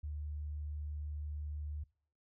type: tone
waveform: sine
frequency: 74.5 Hz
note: D2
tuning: 25 cents sharp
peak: -38 dBFS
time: 0.03-1.84 s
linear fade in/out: 10 ms
effects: noise-tail reverb RT60 0.5 s tail -24 dB re dry